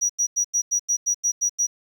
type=tone bursts; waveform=triangle; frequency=5800 Hz; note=F#8; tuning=35 cents flat; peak=-16 dBFS; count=10; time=0.01-1.67 s; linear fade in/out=20 ms; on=85 ms; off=90 ms; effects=tanh soft clip ceiling -13 dBFS + 9-bit